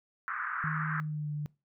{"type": "band-pass noise", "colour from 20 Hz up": "pink", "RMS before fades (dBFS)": -35, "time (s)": [0.28, 1], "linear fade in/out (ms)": 0, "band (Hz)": [1200, 1700], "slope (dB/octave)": 48}
{"type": "tone with pitch glide", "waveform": "sine", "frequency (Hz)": [155.56, 148.54], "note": ["D#3", "D3"], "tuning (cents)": [0, 20], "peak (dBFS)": -32, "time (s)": [0.64, 1.46], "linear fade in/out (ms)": 0, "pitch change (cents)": -80, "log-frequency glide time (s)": [0.93, 1.31]}
{"effects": ["noise-tail reverb RT60 0.3 s tail -23 dB re dry"]}